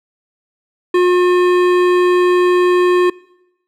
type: tone with hard clipping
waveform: triangle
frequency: 358.8 Hz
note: F4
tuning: 47 cents sharp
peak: -11 dBFS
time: 0.94-3.1 s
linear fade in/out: 5 ms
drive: 18 dB
effects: noise-tail reverb RT60 0.9 s tail -24 dB re dry